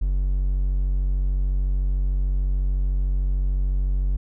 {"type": "tone", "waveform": "triangle", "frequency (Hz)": 46.82, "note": "F#1", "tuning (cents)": 21, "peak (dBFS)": -17, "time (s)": [0.01, 4.17], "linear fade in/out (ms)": 10, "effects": []}